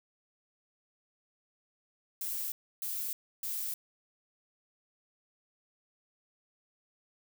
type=noise bursts; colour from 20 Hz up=violet; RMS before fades=-36 dBFS; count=3; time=2.21-3.74 s; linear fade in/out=2 ms; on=310 ms; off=300 ms; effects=none